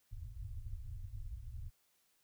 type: low-pass noise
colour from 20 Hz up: pink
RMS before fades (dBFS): -45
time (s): 0.11-1.71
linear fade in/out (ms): 20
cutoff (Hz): 120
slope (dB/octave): 96
effects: white hiss -75 dBFS RMS until 2.23 s